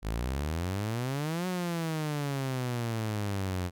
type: exponential two-way sweep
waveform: sawtooth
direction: up then down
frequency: 50.8 to 185 to 87.8 Hz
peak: -26 dBFS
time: 0.02-3.71 s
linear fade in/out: 50 ms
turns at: 1.47 s
effects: none